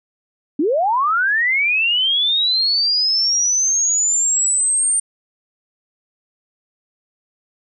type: linear sweep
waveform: sine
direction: up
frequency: 264.8 to 8870 Hz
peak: -14 dBFS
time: 0.59-5 s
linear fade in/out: 5 ms
effects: none